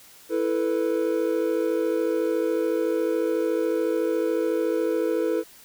triangle chord, E suspended fourth, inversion none, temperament equal, 329.6 / 440 / 493.9 Hz, E4 / A4 / B4, 0 / 0 / 0 cents, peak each -24 dBFS, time 0.29-5.44 s, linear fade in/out 50 ms, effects white hiss -50 dBFS RMS until 5.64 s

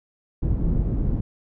pink low-pass noise, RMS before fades -22 dBFS, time 0.42-1.21 s, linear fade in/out 10 ms, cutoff 220 Hz, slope 12 dB/octave, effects none

